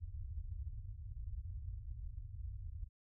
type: low-pass noise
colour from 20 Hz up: white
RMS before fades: -45 dBFS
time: 0-2.89 s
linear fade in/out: 50 ms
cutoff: 100 Hz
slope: 48 dB/octave
effects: none